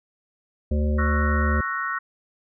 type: harmonic tone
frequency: 74.3 Hz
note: D2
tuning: 21 cents sharp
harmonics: 1 / 3 / 5 / 7 / 8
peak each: -20 / -27 / -34 / -34 / -37 dBFS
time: 0.71-1.61 s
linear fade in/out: 5 ms
type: chord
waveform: sine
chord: F# dominant seventh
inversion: second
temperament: equal with one note detuned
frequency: 1108.7 / 1334.6 / 1480 / 1864.7 Hz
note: C#6 / E6 / F#6 / A#6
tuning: 0 / +21 / 0 / 0 cents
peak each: -30 dBFS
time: 0.98-1.99 s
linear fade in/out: 10 ms
effects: none